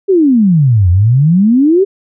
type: exponential two-way sweep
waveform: sine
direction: down then up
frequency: 406.4 to 85 to 406.4 Hz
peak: -5 dBFS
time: 0.08-1.85 s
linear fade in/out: 20 ms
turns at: 0.9 s
effects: none